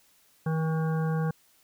harmonic tone with a mistuned harmonic, 159.5 Hz, D#3, 43 cents sharp, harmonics 1 / 3 / 5 / 7 / 9 / 10, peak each -25 / -35 / -39 / -42 / -44 / -45 dBFS, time 0.46-1.31 s, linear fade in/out 5 ms, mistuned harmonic 5, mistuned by +18 cents, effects white hiss -63 dBFS RMS until 1.63 s

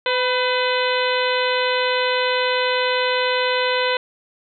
harmonic tone with a mistuned harmonic, 505 Hz, B4, 39 cents sharp, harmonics 1 / 2 / 3 / 4 / 5 / 6 / 7 / 8, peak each -21 / -24 / -26 / -27 / -28 / -29 / -29 / -30 dBFS, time 0.06-3.97 s, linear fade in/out 2 ms, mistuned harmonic 2, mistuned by -40 cents, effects none

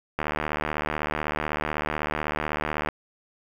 click train, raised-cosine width 0.5 ms, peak -11 dBFS, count 206, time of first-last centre 0.19-2.887 s, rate 76 Hz, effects 7-bit

